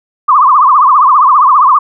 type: tone with vibrato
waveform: sine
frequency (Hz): 1108.7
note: C#6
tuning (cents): 0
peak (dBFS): -3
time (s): 0.28-1.79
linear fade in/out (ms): 10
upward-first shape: triangle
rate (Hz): 15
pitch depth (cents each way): 220
effects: none